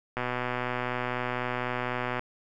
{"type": "click train", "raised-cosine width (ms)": 0.5, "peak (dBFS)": -15, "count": 252, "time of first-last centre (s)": [0.17, 2.194], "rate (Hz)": 124, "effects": []}